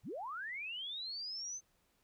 sine linear sweep, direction up, 65.6 to 6272 Hz, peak -40 dBFS, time 0.03-1.61 s, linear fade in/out 50 ms, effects pink hiss -75 dBFS RMS until 2.03 s

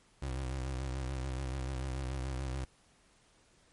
30% pulse tone with vibrato, 65.4 Hz, C2, in tune, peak -32 dBFS, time 0.22-2.65 s, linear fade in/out 5 ms, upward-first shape sine, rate 6.9 Hz, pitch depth 70 cents each way, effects pink hiss -66 dBFS RMS until 3.72 s + MP3 48 kbps

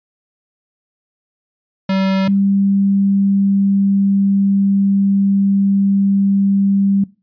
square / sine tone pair in turn, 191.9 / 197.41 Hz, G3 / G3, -37 / +12 cents, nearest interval unison, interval 49 cents, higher second, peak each -14 / -11 dBFS, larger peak second, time 1.89-2.28 / 2.28-7.04 s, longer second, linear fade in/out 5 ms, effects noise-tail reverb RT60 0.3 s tail -21 dB re dry + resampled to 11025 Hz

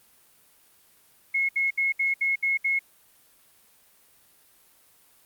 sine tone bursts, 2172 Hz, C#7, 36 cents flat, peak -21 dBFS, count 7, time 1.34-2.792 s, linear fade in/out 10 ms, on 150 ms, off 67 ms, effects white hiss -59 dBFS RMS until 5.25 s + Opus 32 kbps

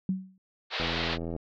sine tone with exponential decay, 188.4 Hz, F#3, 32 cents sharp, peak -22 dBFS, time 0.09-0.38 s, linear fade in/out 2 ms, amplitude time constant 61 ms
white band-pass noise, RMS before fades -32 dBFS, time 0.7-1.18 s, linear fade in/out 50 ms, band 420 to 4400 Hz, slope 48 dB/octave
click train, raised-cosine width 2 ms, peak -22 dBFS, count 48, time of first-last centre 0.8-1.364 s, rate 83.4 Hz
effects none

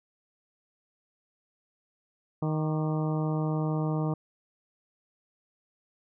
harmonic tone with a mistuned harmonic, 155.56 Hz, D#3, in tune, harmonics 1 / 2 / 3 / 4 / 5 / 6 / 7 / 8, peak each -27 / -33 / -37 / -39 / -41 / -43 / -44 / -45 dBFS, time 2.42-4.14 s, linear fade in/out 5 ms, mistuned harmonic 8, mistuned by -70 cents, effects none

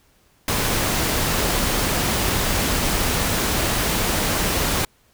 pink noise, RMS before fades -21 dBFS, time 0.48-4.85 s, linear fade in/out 2 ms, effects pink hiss -59 dBFS RMS until 5.13 s

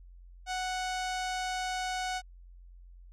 sawtooth tone with low-pass filter, 740 Hz, F#5, in tune, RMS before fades -34 dBFS, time 0.46-2.22 s, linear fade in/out 50 ms, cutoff 6900 Hz, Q 1.2, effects added 44 Hz sine -49 dBFS peak until 3.12 s

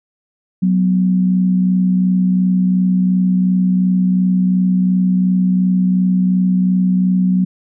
sine tone pair together, 185 / 247.8 Hz, F#3 / B3, 0 / +6 cents, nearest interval perfect fourth, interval 506 cents, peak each -11 / -22 dBFS, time 0.62-7.45 s, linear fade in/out 10 ms, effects none

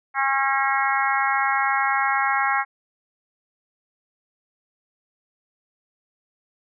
harmonic tone, 271.6 Hz, C#4, 35 cents flat, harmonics 3 / 4 / 5 / 6 / 7 / 8, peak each -24 / -25 / -26 / -27 / -27 / -28 dBFS, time 0.14-2.65 s, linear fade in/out 50 ms, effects none

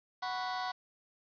sawtooth chord, F# suspended fourth, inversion none, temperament just, 740 / 986.7 / 1110 Hz, F#5 / B5 / C#6, 0 / -2 / +2 cents, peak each -32 / -36 / -37 dBFS, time 0.22-0.72 s, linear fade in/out 10 ms, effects resampled to 11025 Hz + 9-bit

